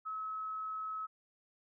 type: tone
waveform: sine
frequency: 1288 Hz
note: E6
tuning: 41 cents flat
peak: -37 dBFS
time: 0.05-1.07 s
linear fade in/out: 20 ms
effects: none